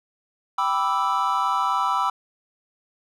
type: chord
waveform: triangle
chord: E minor seventh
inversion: first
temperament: equal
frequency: 784 / 987.8 / 1174.7 / 1318.5 Hz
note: G5 / B5 / D6 / E6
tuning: 0 / 0 / 0 / 0 cents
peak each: -26 / -22 / -25 / -23 dBFS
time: 0.58-2.1 s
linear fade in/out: 5 ms
effects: none